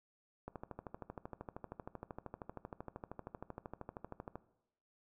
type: click train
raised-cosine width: 1 ms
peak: -30 dBFS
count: 51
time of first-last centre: 0.48-4.356 s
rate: 12.9 Hz
effects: noise-tail reverb RT60 0.8 s tail -17 dB re dry